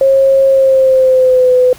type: tone with pitch glide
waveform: sine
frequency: 540 to 503.8 Hz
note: C#5 to B4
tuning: -45 to +34 cents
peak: -5 dBFS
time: 0.01-1.73 s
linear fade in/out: 2 ms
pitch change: -121 cents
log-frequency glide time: 0.47-1.53 s
effects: pink hiss -37 dBFS RMS until 1.78 s